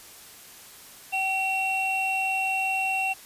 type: tone pair together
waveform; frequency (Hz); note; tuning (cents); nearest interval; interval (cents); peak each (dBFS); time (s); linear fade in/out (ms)
triangle; 764.7 / 2725; G5 / F7; -43 / -43; octave + minor seventh; 2200; -26 / -24; 1.12-3.14; 20
effects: white hiss -47 dBFS RMS until 3.25 s + resampled to 32000 Hz